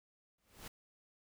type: noise with exponential growth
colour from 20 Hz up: pink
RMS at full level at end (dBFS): -45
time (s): 0.38-0.68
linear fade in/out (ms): 5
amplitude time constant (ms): 64
effects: none